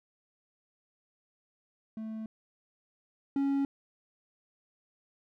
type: tone pair in turn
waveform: triangle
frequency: 220 / 277 Hz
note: A3 / C#4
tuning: 0 / -1 cents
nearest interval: major third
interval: 399 cents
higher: second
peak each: -34 / -24 dBFS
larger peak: second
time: 1.97-2.26 / 3.36-3.65 s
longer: neither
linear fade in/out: 2 ms
effects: none